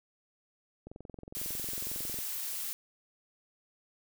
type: click train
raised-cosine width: 2 ms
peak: -32 dBFS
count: 30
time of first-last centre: 0.87-2.188 s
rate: 22 Hz
type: noise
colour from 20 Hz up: blue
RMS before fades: -37 dBFS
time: 1.35-2.73 s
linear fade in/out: 0 ms
effects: none